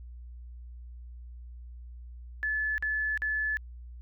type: tone bursts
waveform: sine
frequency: 1728 Hz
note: A6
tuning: 32 cents flat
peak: -27 dBFS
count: 3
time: 2.43-3.57 s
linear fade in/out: 0 ms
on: 350 ms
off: 45 ms
effects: added 60 Hz sine -42 dBFS peak until 4.01 s